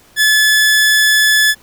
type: tone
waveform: sawtooth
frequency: 1723 Hz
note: A6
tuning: 37 cents flat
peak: -5 dBFS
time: 0.16-1.55 s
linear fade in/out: 50 ms
effects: pink hiss -47 dBFS RMS until 1.62 s